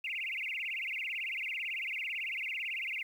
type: tone with vibrato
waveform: sine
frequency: 2396 Hz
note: D7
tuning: 34 cents sharp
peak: -34 dBFS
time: 0.04-3.03 s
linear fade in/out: 5 ms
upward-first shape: sine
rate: 18 Hz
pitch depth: 280 cents each way
effects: 10-bit